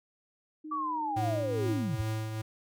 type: tone with pitch glide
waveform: sine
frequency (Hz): 308.7 to 270.3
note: D#4 to C#4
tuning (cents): -14 to -44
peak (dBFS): -39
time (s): 0.64-1.74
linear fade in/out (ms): 10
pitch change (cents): -230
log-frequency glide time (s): 1.37-1.58
type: linear sweep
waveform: sine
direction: down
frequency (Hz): 1168 to 69.8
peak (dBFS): -30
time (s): 0.71-2.02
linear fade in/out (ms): 10
type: tone with tremolo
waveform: square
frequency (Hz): 109.6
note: A2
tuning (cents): -6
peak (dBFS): -30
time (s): 1.16-2.42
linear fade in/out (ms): 10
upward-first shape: triangle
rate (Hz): 2.4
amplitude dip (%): 50
effects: none